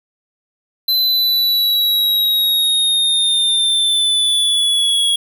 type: linear sweep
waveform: square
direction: down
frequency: 4053 to 3322 Hz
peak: -13 dBFS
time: 0.88-5.16 s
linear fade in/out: 5 ms
effects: none